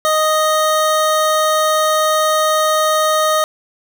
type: tone pair together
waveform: square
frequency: 622.2 / 1244.5 Hz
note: D#5 / D#6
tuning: 0 / 0 cents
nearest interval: octave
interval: 1200 cents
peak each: -16 dBFS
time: 0.05-3.44 s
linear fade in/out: 0 ms
effects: none